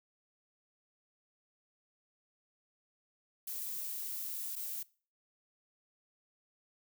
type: noise with dropouts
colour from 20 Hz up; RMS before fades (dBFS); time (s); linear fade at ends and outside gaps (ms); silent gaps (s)
violet; -40; 3.47-4.83; 5; 4.556-4.562
effects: noise-tail reverb RT60 0.4 s tail -22 dB re dry